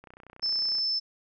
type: click train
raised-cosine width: 0.5 ms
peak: -33 dBFS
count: 24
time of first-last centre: 0.04-0.784 s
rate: 30.9 Hz
type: tone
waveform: sine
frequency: 5274 Hz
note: E8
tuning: in tune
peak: -25 dBFS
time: 0.42-1 s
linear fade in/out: 20 ms
effects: none